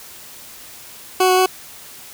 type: tone with pitch steps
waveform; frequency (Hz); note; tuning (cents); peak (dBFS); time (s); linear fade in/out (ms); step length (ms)
20% pulse; 371.4 / 369 / 372.2; F#4 / F#4 / F#4; +7 / -5 / +10; -7; 1.2-1.461; 5; 87
effects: white hiss -39 dBFS RMS until 2.13 s